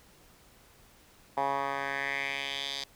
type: tone with band-pass filter sweep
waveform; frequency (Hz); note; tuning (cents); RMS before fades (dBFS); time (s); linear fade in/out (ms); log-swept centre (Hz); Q
10% pulse; 138.59; C#3; 0; -33; 1.37-2.84; 5; 890 to 4300; 3.1
effects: pink hiss -59 dBFS RMS until 2.95 s